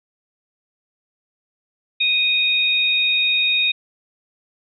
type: tone pair together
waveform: sine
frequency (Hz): 2488 / 3728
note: D#7 / A#7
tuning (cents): -1 / -1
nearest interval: perfect fifth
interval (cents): 700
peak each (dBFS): -18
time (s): 2-3.72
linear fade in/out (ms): 10
effects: none